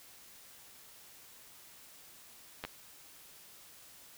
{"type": "clicks", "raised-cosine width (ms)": 0.3, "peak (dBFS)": -22, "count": 2, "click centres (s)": [2.639, 2.65], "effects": ["white hiss -56 dBFS RMS until 4.17 s"]}